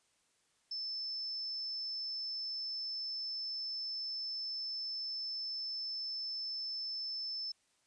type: tone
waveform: sine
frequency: 5274 Hz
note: E8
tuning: in tune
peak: -37 dBFS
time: 0.71-7.52 s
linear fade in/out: 5 ms
effects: white hiss -74 dBFS RMS until 7.86 s + resampled to 22050 Hz